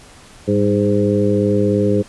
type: harmonic tone with a mistuned harmonic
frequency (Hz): 103.1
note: G#2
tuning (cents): -12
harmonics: 1 / 2 / 3 / 4 / 5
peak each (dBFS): -20 / -18 / -20 / -18 / -20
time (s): 0.47-2.03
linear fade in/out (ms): 20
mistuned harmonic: 2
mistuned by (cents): -53
effects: pink hiss -43 dBFS RMS until 2.08 s + resampled to 24000 Hz